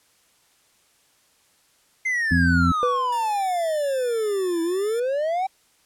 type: exponential two-way sweep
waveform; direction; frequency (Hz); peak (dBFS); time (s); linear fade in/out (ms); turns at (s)
triangle; down then up; 2100 to 326.8 to 782; -19; 2.05-5.47; 10; 4.62
type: harmonic tone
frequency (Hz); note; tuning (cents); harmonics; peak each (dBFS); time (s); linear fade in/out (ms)
85.8; F2; -30; 1 / 2 / 3; -21 / -21 / -21; 2.31-2.72; 5
type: tone with exponential decay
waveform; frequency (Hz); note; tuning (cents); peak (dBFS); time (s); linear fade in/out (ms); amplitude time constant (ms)
triangle; 493.9; B4; 0; -16; 2.83-3.43; 0; 130
type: tone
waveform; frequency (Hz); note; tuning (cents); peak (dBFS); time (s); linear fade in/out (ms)
5% pulse; 1760; A6; 0; -26; 3.12-5; 5
effects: white hiss -61 dBFS RMS until 5.85 s + low-pass 11000 Hz 12 dB/octave